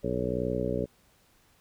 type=harmonic tone; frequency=61.74 Hz; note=B1; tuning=in tune; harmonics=1 / 2 / 3 / 4 / 5 / 6 / 7 / 8 / 9; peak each=-39 / -36 / -35 / -36 / -37 / -39 / -33 / -38 / -34 dBFS; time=0.03-0.86 s; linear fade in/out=20 ms; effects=pink hiss -64 dBFS RMS until 1.6 s